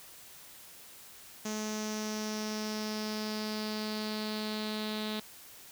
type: tone with low-pass filter sweep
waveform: sawtooth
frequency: 214.6 Hz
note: A3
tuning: 43 cents flat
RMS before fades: -36 dBFS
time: 1.45-5.2 s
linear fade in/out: 5 ms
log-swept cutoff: 6400 to 3900 Hz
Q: 5.3
effects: white hiss -52 dBFS RMS until 5.71 s